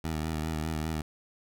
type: tone with vibrato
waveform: 15% pulse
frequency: 78.7 Hz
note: D#2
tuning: 20 cents sharp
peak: -24 dBFS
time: 0.04-1.02 s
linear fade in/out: 5 ms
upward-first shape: sine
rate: 5 Hz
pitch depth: 46 cents each way
effects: none